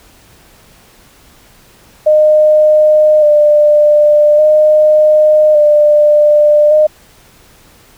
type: tone with vibrato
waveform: sine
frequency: 604 Hz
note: D5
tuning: 48 cents sharp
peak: -4 dBFS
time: 2.06-6.87 s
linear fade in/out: 10 ms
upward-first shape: square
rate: 0.43 Hz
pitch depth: 22 cents each way
effects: pink hiss -44 dBFS RMS until 7.97 s